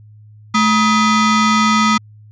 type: ring-modulated tone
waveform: 35% pulse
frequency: 740 Hz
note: F#5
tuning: in tune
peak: -6 dBFS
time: 0.54-1.98 s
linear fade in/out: 10 ms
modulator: 523 Hz
effects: added 106 Hz sine -39 dBFS peak until 2.31 s + resampled to 16000 Hz